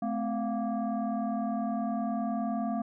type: tone with frequency modulation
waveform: sine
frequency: 217.6 Hz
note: A3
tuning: 19 cents flat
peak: -28 dBFS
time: 0.02-2.82 s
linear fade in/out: 5 ms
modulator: 475 Hz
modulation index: 1.2
effects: none